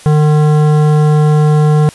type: tone with hard clipping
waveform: sine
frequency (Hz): 151.3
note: D#3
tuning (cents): -48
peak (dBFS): -8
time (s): 0.06-1.89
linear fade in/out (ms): 0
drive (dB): 14
effects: white hiss -36 dBFS RMS until 1.94 s + resampled to 24000 Hz